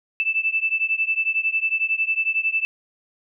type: beating tone pair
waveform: sine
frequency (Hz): 2637 / 2648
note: E7 / E7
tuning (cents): 0 / +7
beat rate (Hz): 11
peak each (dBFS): -22 / -23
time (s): 0.2-2.65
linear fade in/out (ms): 0
effects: none